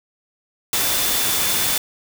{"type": "tone in noise", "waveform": "sine", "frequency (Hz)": 3520, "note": "A7", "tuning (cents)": 0, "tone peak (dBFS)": -29, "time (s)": [0.73, 1.78], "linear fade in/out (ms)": 2, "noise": "white", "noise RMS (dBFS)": -20, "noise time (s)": [0.73, 1.78], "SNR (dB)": -12, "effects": []}